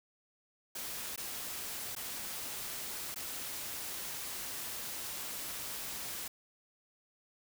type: noise with dropouts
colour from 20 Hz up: white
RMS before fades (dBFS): -41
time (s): 0.75-6.28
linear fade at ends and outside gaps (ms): 5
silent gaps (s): 1.161-1.176 / 1.952-1.963 / 3.145-3.159
effects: none